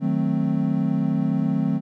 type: chord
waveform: triangle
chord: D# diminished seventh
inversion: none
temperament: equal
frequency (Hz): 155.56 / 185 / 220 / 261.6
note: D#3 / F#3 / A3 / C4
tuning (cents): 0 / 0 / 0 / 0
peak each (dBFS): -23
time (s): 0-1.81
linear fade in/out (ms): 50
effects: none